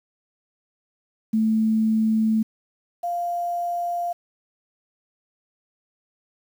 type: tone pair in turn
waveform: sine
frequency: 220 / 697 Hz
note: A3 / F5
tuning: 0 / -4 cents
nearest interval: octave + minor sixth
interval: 1996 cents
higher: second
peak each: -17 / -23 dBFS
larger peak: first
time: 1.33-2.43 / 3.03-4.13 s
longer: neither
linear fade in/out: 10 ms
effects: 8-bit